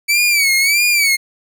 sawtooth tone with vibrato, 2283 Hz, D7, 50 cents flat, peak -8 dBFS, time 0.08-1.17 s, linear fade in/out 20 ms, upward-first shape sine, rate 1.6 Hz, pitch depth 110 cents each way, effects none

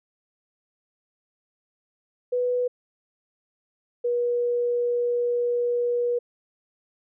sine tone pair in turn, 493.9 / 482.3 Hz, B4 / B4, 0 / -41 cents, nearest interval unison, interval 41 cents, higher first, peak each -21 dBFS, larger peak neither, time 2.32-2.68 / 4.04-6.19 s, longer second, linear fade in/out 10 ms, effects none

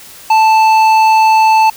sine tone with tanh clipping, 880 Hz, A5, in tune, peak -7 dBFS, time 0.3-1.7 s, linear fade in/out 5 ms, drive 11 dB, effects white hiss -35 dBFS RMS until 1.76 s

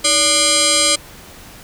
sine tone with frequency modulation, 2102 Hz, C7, 7 cents sharp, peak -11 dBFS, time 0.04-0.96 s, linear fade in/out 10 ms, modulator 892 Hz, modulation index 7.9, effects pink hiss -39 dBFS RMS until 1.63 s

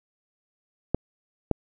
clicks, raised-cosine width 2 ms, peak -8 dBFS, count 2, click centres 0.946 / 1.513 s, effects none

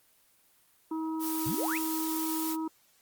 harmonic tone, 319.5 Hz, D#4, 46 cents sharp, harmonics 1 / 3 / 4, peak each -31 / -39 / -47 dBFS, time 0.91-2.68 s, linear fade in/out 5 ms
blue noise, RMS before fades -36 dBFS, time 1.19-2.57 s, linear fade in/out 50 ms
sine exponential sweep, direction up, 110 to 2794 Hz, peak -32 dBFS, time 1.46-1.78 s, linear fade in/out 5 ms
effects white hiss -65 dBFS RMS until 3.01 s + Opus 24 kbps

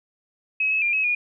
sine tone with pitch steps, 2557 / 2582 / 2396 / 2565 / 2440 Hz, D#7 / E7 / D7 / E7 / D#7, +47 / -37 / +34 / -48 / -34 cents, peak -19 dBFS, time 0.6-1.15 s, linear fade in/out 5 ms, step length 110 ms, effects none

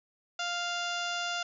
harmonic tone, 698.5 Hz, F5, in tune, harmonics 1 / 2 / 3 / 4 / 5 / 6 / 7 / 8 / 9 / 10, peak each -37 / -35 / -46 / -38 / -40 / -47 / -43 / -48 / -48 / -48 dBFS, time 0.39-1.43 s, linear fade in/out 5 ms, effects none

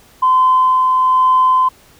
sine tone with tremolo, 1027 Hz, C6, 33 cents flat, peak -7 dBFS, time 0.22-1.69 s, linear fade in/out 10 ms, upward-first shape sine, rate 1.1 Hz, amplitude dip 25%, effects tanh soft clip ceiling -3 dBFS + pink hiss -47 dBFS RMS until 1.99 s

